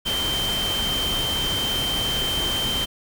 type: tone in noise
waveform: sine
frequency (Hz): 3124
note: G7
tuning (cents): -7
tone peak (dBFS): -23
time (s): 0.05-2.86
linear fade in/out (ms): 20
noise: pink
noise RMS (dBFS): -28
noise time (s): 0.05-2.86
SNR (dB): +2
effects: none